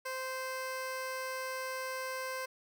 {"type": "tone", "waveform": "15% pulse", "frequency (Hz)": 520, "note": "C5", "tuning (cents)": -11, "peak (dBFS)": -30, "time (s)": [0.05, 2.46], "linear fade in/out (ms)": 10, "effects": []}